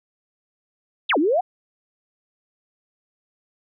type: exponential two-way sweep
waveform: sine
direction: down then up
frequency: 4091 to 270 to 782 Hz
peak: -16 dBFS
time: 1.09-1.41 s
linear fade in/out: 10 ms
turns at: 1.18 s
effects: none